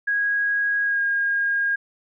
sine tone with pitch glide, 1648 to 1624.4 Hz, G#6 to G#6, -14 to -39 cents, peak -19 dBFS, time 0.07-1.76 s, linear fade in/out 10 ms, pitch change -25 cents, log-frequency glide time 0.83-1.01 s, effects none

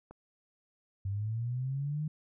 click, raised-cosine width 1 ms, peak -35 dBFS, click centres 0.11 s
sine linear sweep, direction up, 95.5 to 155.56 Hz, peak -31 dBFS, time 1.05-2.08 s, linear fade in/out 5 ms
effects none

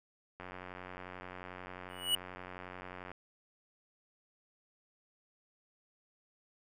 click train, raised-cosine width 0.5 ms, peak -30 dBFS, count 249, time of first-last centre 0.4-3.116 s, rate 91.3 Hz
square tone with exponential growth, 2934 Hz, F#7, 15 cents flat, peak -25 dBFS, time 1.89-2.15 s, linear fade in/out 2 ms, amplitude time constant 55 ms
effects none

